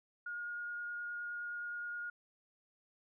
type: tone with vibrato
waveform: sine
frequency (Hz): 1430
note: F6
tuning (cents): +41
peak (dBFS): -39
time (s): 0.26-2.1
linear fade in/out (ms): 5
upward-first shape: triangle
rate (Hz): 9.6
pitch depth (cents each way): 9
effects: none